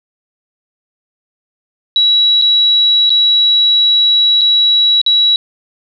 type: tone with dropouts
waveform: sine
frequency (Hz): 3900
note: B7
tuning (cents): -23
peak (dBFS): -7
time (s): 1.96-5.36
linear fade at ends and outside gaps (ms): 1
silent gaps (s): 2.415-2.421 / 3.095-3.103 / 4.411-4.415 / 5.015-5.063
effects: none